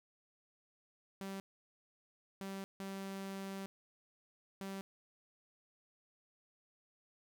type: tone bursts at uneven times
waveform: sawtooth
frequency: 194.4 Hz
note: G3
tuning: 14 cents flat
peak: -38 dBFS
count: 4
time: 1.21-1.4 / 2.41-2.64 / 2.8-3.66 / 4.61-4.81 s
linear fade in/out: 0 ms
effects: none